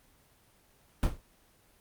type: noise with exponential decay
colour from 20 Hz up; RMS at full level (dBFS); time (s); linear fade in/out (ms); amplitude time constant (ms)
brown; -19; 1.03-1.21; 1; 39
effects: pink hiss -64 dBFS RMS until 1.8 s + Opus 24 kbps